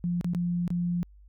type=tone with dropouts; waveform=sine; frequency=174.61 Hz; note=F3; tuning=in tune; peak=-25 dBFS; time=0.04-1.03 s; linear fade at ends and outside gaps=0 ms; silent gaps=0.211-0.245 / 0.335-0.348 / 0.678-0.704 s; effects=added 50 Hz sine -50 dBFS peak until 1.28 s